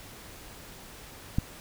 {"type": "click", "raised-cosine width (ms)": 5, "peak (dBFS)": -12, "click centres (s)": 1.385, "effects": ["pink hiss -47 dBFS RMS until 1.6 s"]}